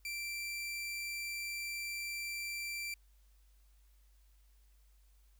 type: tone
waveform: sawtooth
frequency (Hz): 2349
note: D7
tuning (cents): 0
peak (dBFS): -35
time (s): 0.05-2.94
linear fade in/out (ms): 2
effects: added 50 Hz sine -62 dBFS peak until 5.39 s + white hiss -75 dBFS RMS until 5.39 s